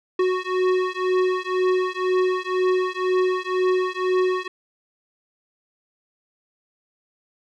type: beating tone pair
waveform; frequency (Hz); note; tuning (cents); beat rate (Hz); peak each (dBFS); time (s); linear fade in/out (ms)
square; 368 / 370; F#4 / F#4; -9 / 0; 2; -23; 0.19-4.48; 5
effects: low-pass 3000 Hz 12 dB/octave